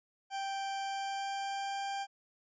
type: tone with pitch glide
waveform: 40% pulse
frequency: 784 to 791.7 Hz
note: G5 to G5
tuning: 0 to +17 cents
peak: -34 dBFS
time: 0.3-2.07 s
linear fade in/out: 50 ms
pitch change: +17 cents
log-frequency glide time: 0.82-1.84 s
effects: resampled to 16000 Hz